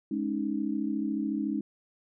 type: chord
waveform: sine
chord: Ab suspended fourth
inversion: none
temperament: equal with one note detuned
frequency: 210.3 / 277.2 / 311.1 Hz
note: Ab3 / Db4 / Eb4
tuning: +22 / 0 / 0 cents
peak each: -32 dBFS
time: 0.11-1.61 s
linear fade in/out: 5 ms
effects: none